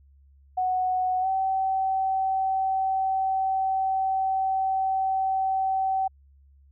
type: tone with pitch glide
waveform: sine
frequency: 740 to 766.1 Hz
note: F#5 to G5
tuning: 0 to -40 cents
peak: -22 dBFS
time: 0.57-6.08 s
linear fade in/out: 10 ms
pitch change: +60 cents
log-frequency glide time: 1.21-1.27 s
effects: added 69 Hz sine -53 dBFS peak until 6.71 s